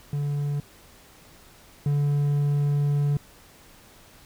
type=tone pair in turn; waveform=triangle; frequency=144.4 / 144.4 Hz; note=D3 / D3; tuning=-29 / -29 cents; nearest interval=unison; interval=0 cents; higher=neither; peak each=-22 / -18 dBFS; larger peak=second; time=0.13-0.6 / 1.86-3.17 s; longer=second; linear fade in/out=2 ms; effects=pink hiss -52 dBFS RMS until 4.25 s